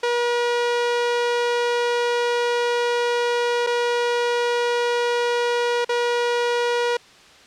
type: tone with dropouts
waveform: sawtooth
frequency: 480 Hz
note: B4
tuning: 49 cents flat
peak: -15 dBFS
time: 0.03-6.97 s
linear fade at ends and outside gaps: 5 ms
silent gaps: 3.666-3.67 / 5.847-5.891 s
effects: white hiss -48 dBFS RMS until 7.46 s + low-pass 5000 Hz 12 dB/octave